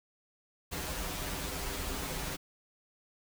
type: noise with comb filter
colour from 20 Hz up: pink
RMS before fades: -37 dBFS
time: 0.71-2.37 s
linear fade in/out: 20 ms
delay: 8.9 ms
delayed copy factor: -0.9
effects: none